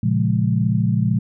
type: chord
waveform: sine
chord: Bb minor seventh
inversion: none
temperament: equal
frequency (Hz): 116.54 / 138.59 / 174.61 / 207.7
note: Bb2 / Db3 / F3 / Ab3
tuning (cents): 0 / 0 / 0 / 0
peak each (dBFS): -19 / -23 / -21 / -22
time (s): 0.03-1.19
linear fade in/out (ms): 5
effects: none